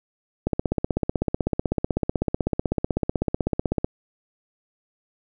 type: click train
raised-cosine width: 2 ms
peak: -8 dBFS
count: 55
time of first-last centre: 0.47-3.845 s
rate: 16 Hz
effects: none